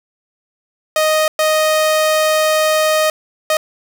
sawtooth tone bursts at uneven times, 622.3 Hz, D#5, in tune, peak -8 dBFS, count 3, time 0.96-1.28 / 1.39-3.1 / 3.5-3.57 s, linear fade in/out 2 ms, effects none

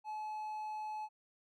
triangle tone, 857 Hz, A5, 46 cents flat, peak -37 dBFS, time 0.04-1.09 s, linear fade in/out 50 ms, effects none

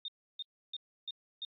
sine tone bursts, 3663 Hz, A#7, 31 cents flat, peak -37 dBFS, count 5, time 0.05-1.45 s, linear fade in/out 2 ms, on 32 ms, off 310 ms, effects AAC 32 kbps

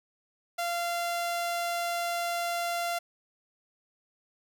sawtooth tone, 690 Hz, F5, 21 cents flat, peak -25 dBFS, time 0.58-2.99 s, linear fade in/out 10 ms, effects none

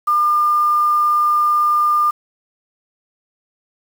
sine tone with quantisation, 1203 Hz, D6, 41 cents sharp, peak -12 dBFS, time 0.07-2.11 s, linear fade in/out 10 ms, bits 6, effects none

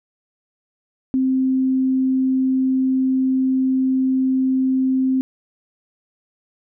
sine tone, 261.6 Hz, C4, in tune, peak -15 dBFS, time 1.14-5.21 s, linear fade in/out 0 ms, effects none

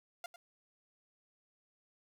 sawtooth tone with echo, 698.5 Hz, F5, in tune, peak -37 dBFS, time 0.24-0.26 s, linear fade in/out 2 ms, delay 100 ms, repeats 1, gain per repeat -12 dB, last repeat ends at 0.36 s, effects none

